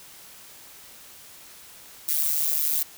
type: noise with amplitude modulation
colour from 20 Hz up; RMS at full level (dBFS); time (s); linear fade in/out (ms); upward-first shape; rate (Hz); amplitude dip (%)
violet; -20; 2.08-2.83; 5; sine; 151; 100
effects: white hiss -47 dBFS RMS until 2.97 s